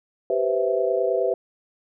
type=chord; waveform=sine; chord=C major seventh; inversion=second; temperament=equal with one note detuned; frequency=389.1 / 493.9 / 523.3 / 659.3 Hz; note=G4 / B4 / C5 / E5; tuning=-13 / 0 / 0 / 0 cents; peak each=-25 / -24 / -26 / -25 dBFS; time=0.3-1.34 s; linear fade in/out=2 ms; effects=none